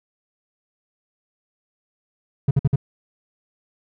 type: tone bursts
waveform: triangle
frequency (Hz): 137.9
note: C#3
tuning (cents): -9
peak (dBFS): -11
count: 4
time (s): 2.48-2.759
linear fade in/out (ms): 5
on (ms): 30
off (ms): 53
effects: none